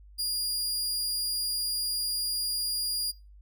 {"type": "tone", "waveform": "sawtooth", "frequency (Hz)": 4839, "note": "D#8", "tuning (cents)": -49, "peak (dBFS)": -25, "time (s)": [0.18, 3.12], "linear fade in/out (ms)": 20, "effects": ["noise-tail reverb RT60 0.3 s tail -24 dB re dry", "added 50 Hz sine -49 dBFS peak until 3.41 s"]}